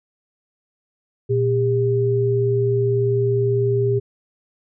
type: tone pair together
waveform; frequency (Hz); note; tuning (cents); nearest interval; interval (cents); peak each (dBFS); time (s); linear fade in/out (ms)
sine; 119.25 / 401.1; A#2 / G4; +40 / +40; octave + major sixth; 2100; -19 / -18; 1.29-4; 20
effects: none